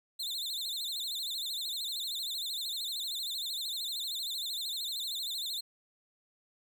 40% pulse tone with vibrato, 3858 Hz, B7, 41 cents flat, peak -33 dBFS, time 0.19-5.61 s, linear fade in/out 10 ms, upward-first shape sine, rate 13 Hz, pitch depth 170 cents each way, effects none

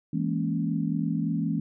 sine chord, A# half-diminished seventh, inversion second, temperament equal, 164.81 / 207.7 / 233.1 / 277.2 Hz, E3 / G#3 / A#3 / C#4, 0 / 0 / 0 / 0 cents, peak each -28 / -31 / -31 / -31 dBFS, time 0.13-1.6 s, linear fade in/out 5 ms, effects none

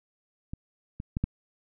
clicks, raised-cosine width 5 ms, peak -23 / -23 / -16 / -13 dBFS, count 4, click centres 0.535 / 1.001 / 1.169 / 1.24 s, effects none

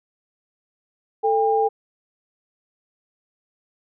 sine tone pair together, 442.3 / 802.8 Hz, A4 / G5, +9 / +41 cents, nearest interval minor seventh, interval 1032 cents, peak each -19 dBFS, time 1.23-1.69 s, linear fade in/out 20 ms, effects none

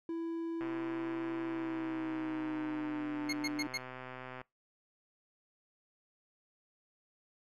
triangle tone with pitch glide, 331.6 to 297.1 Hz, E4 to D4, +10 to +20 cents, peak -33 dBFS, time 0.09-3.67 s, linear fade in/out 2 ms, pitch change -190 cents, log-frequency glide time 1.42-3.17 s
click train, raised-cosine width 0.5 ms, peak -30 dBFS, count 488, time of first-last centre 0.61-4.415 s, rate 128 Hz
25% pulse tone bursts, 2155 Hz, C#7, 49 cents flat, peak -30 dBFS, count 4, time 3.29-3.776 s, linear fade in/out 5 ms, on 39 ms, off 110 ms
effects noise-tail reverb RT60 0.2 s tail -24 dB re dry + low-pass 10000 Hz 12 dB/octave

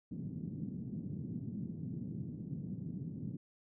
pink band-pass noise, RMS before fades -42 dBFS, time 0.11-3.37 s, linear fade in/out 10 ms, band 130 to 240 Hz, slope 24 dB/octave, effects none

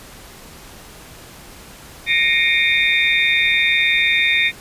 sine tone cluster, 1861 / 2147 / 2319 / 2459 / 3646 Hz, A#6 / C7 / D7 / D#7 / A#7, -3 / +44 / -22 / -21 / -39 cents, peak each -20 dBFS, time 2.06-4.52 s, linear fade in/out 50 ms, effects pink hiss -40 dBFS RMS until 4.6 s + resampled to 32000 Hz

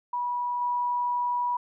sine tone with level steps, 974 Hz, B5, 24 cents flat, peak -26 / -24 dBFS, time 0.13-1.57 s, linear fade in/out 5 ms, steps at 0.61 s, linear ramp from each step 5 ms, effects none

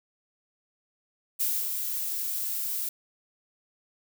violet noise with ADSR envelope, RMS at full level -26 dBFS, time 1.39-2.89 s, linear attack 22 ms, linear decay 250 ms, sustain -5 dB, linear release 4 ms, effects none

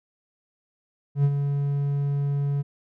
triangle tone with ADSR envelope, 141.8 Hz, C#3, 40 cents sharp, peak -13 dBFS, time 1.15-2.63 s, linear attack 93 ms, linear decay 54 ms, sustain -7 dB, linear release 24 ms, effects none

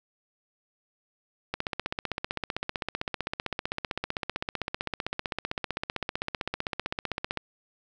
click train, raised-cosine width 0.3 ms, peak -13 dBFS, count 92, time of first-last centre 1.54-7.373 s, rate 15.6 Hz, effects none

